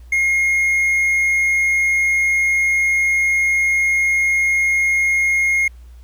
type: tone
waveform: triangle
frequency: 2144 Hz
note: C7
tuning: 42 cents sharp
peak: -12 dBFS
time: 0.12-5.68 s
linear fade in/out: 5 ms
effects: added 60 Hz sine -37 dBFS peak until 6.03 s + pink hiss -57 dBFS RMS until 6.03 s